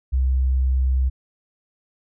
sine tone, 64.9 Hz, C2, 13 cents flat, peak -16 dBFS, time 0.12-1.1 s, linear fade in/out 20 ms, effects none

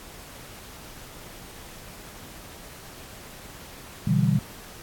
sine chord, E minor seventh, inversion second, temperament equal, 123.47 / 146.83 / 164.81 / 196 Hz, B2 / D3 / E3 / G3, 0 / 0 / 0 / 0 cents, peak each -24 dBFS, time 4.07-4.39 s, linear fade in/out 5 ms, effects pink hiss -44 dBFS RMS until 4.82 s + AAC 64 kbps

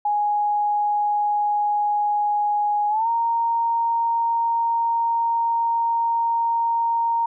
sine tone with pitch glide, 830.6 to 926.9 Hz, G#5 to A#5, 0 to -10 cents, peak -18 dBFS, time 0.05-7.26 s, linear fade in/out 5 ms, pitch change +190 cents, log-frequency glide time 2.89-3.08 s, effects none

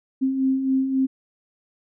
sine beating tone pair, 261.9 / 265.6 Hz, C4 / C4, +2 / +26 cents, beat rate 3.7 Hz, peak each -28 / -19 dBFS, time 0.21-1.07 s, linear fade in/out 20 ms, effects none

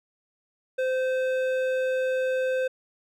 triangle tone with hard clipping, 517 Hz, C5, 21 cents flat, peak -25 dBFS, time 0.78-2.68 s, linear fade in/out 10 ms, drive 14 dB, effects none

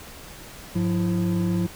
triangle tone cluster, 102.2 / 177.6 / 334.8 Hz, G#2 / F3 / E4, -27 / +29 / +27 cents, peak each -26 / -20 / -27 dBFS, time 0.75-1.67 s, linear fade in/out 10 ms, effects pink hiss -42 dBFS RMS until 1.75 s

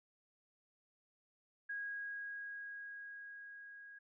sine tone with level ramp, 1644 Hz, G#6, 18 cents flat, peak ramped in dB -39 to -52 dBFS, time 1.69-3.99 s, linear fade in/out 10 ms, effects none

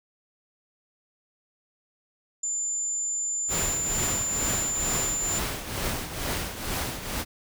sine tone, 7130 Hz, A8, 22 cents sharp, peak -26 dBFS, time 2.43-5.39 s, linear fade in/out 5 ms
pink noise with tremolo, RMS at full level -28 dBFS, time 3.48-7.25 s, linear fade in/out 50 ms, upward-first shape triangle, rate 2.2 Hz, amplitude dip 70%
effects none

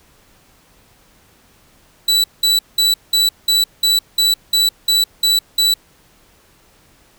40% pulse tone bursts, 3951 Hz, B7, in tune, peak -10 dBFS, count 11, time 2.08-5.74 s, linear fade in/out 5 ms, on 160 ms, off 190 ms, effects pink hiss -52 dBFS RMS until 7.18 s

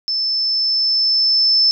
sine tone with level ramp, 5274 Hz, E8, in tune, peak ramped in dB -17 to -10 dBFS, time 0.08-1.71 s, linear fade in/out 0 ms, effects none

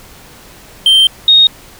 triangle / sine tone pair in turn, 3136 / 3725 Hz, G7 / A#7, 0 / -2 cents, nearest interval minor third, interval 298 cents, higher second, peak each -3 dBFS, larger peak neither, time 0.86-1.07 / 1.28-1.47 s, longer first, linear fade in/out 2 ms, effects pink hiss -38 dBFS RMS until 1.79 s

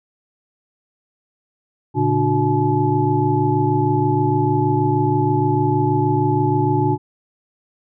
sine tone cluster, 115 / 141.4 / 298.6 / 366.7 / 858 Hz, A#2 / C#3 / D4 / F#4 / A5, -23 / +35 / +29 / -15 / -44 cents, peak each -21 dBFS, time 1.94-6.98 s, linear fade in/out 50 ms, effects none

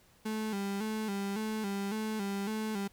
35% pulse tone with vibrato, 207.7 Hz, G#3, in tune, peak -31 dBFS, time 0.25-2.88 s, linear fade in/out 10 ms, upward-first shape square, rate 1.8 Hz, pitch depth 79 cents each way, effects pink hiss -64 dBFS RMS until 2.92 s

